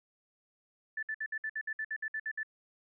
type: tone bursts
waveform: sine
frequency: 1755 Hz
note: A6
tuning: 5 cents flat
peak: -33 dBFS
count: 13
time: 0.97-2.432 s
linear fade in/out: 5 ms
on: 58 ms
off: 59 ms
effects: none